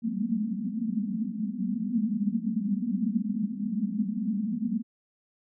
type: band-pass noise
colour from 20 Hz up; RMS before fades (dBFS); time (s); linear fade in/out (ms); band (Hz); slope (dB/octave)
white; -29; 0.02-4.83; 50; 190 to 240; 96
effects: none